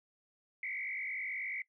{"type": "tone with frequency modulation", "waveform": "sine", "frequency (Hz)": 2140, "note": "C7", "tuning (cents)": 38, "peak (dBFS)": -36, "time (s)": [0.63, 1.62], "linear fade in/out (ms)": 2, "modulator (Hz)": 49.3, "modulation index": 2.9, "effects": ["noise-tail reverb RT60 0.1 s tail -21 dB re dry"]}